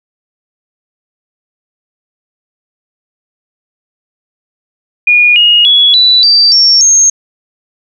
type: tone with pitch steps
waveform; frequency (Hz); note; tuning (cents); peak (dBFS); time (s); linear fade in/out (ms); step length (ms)
sine; 2441 / 2870 / 3373 / 3965 / 4662 / 5480 / 6442; D#7 / F7 / G#7 / B7 / D8 / F8 / G8; -34 / +47 / +26 / +6 / -14 / -34 / +46; -3; 5.07-7.1; 5; 290
effects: none